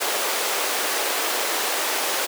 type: high-pass noise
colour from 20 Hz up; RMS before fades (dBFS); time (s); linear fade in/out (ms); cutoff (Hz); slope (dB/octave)
pink; -24; 0-2.27; 20; 400; 24
effects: none